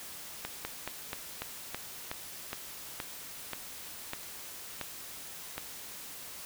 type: slowing click train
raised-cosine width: 0.3 ms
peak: -19 dBFS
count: 13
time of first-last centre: 0.45-5.58 s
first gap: 200 ms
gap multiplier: 1.13
effects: white hiss -45 dBFS RMS until 6.45 s